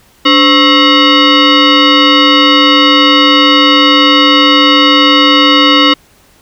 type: tone with frequency modulation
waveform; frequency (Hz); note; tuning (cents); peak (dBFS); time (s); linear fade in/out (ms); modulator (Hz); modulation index
sine; 1318.5; E6; 0; -3; 0.25-5.94; 10; 804; 3.2
effects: pink hiss -46 dBFS RMS until 6.41 s